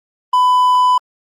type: tone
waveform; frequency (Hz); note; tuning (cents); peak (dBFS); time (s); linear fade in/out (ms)
triangle; 1000; B5; +21; -7; 0.33-0.98; 5
effects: Opus 32 kbps